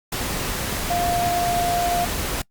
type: tone in noise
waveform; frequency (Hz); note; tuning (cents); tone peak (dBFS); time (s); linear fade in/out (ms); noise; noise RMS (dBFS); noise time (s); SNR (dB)
sine; 700; F5; +4; -20; 0.9-2.05; 5; pink; -26; 0.12-2.42; +3
effects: noise-tail reverb RT60 0.1 s tail -25 dB re dry + Opus 48 kbps